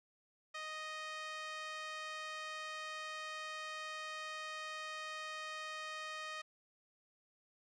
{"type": "tone with band-pass filter", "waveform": "5% pulse", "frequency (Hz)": 622.3, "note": "D#5", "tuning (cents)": 0, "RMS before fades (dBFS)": -45, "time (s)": [0.54, 6.42], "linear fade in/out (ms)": 10, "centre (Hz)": 1400, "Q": 1.1, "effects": []}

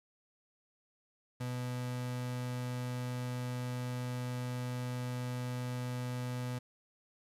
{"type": "tone", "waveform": "35% pulse", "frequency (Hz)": 124.4, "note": "B2", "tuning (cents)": 13, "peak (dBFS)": -34, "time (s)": [1.4, 6.59], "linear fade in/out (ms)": 10, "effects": ["resampled to 32000 Hz", "11-bit"]}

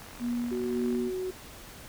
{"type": "click train", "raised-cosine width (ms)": 0.5, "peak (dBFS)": -32, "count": 43, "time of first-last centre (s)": [0.02, 0.949], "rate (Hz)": 45.2}
{"type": "tone with tremolo", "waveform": "sine", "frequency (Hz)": 240.3, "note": "B3", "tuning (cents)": -47, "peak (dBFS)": -27, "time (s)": [0.19, 1.12], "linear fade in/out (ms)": 50, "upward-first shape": "sine", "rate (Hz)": 1.8, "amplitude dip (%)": 50}
{"type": "tone", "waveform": "sine", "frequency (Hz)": 371, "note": "F#4", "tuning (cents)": 5, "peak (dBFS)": -30, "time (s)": [0.51, 1.31], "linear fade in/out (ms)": 10}
{"effects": ["pink hiss -47 dBFS RMS until 1.88 s"]}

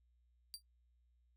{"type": "tone with exponential decay", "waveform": "sawtooth", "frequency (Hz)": 4699, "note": "D8", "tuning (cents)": 0, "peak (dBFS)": -38, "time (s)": [0.54, 0.62], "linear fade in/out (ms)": 0, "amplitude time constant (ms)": 17, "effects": ["noise-tail reverb RT60 0.1 s tail -17 dB re dry", "added 60 Hz sine -70 dBFS peak until 1.36 s"]}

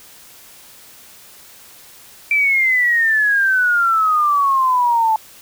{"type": "exponential sweep", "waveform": "sine", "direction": "down", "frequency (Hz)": [2349, 870], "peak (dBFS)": -12, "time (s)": [2.31, 5.16], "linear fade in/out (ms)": 2, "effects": ["white hiss -43 dBFS RMS until 5.41 s"]}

